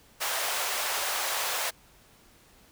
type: high-pass noise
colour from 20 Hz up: pink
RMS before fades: -30 dBFS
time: 0.2-1.71 s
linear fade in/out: 20 ms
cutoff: 590 Hz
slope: 24 dB/octave
effects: pink hiss -58 dBFS RMS until 2.71 s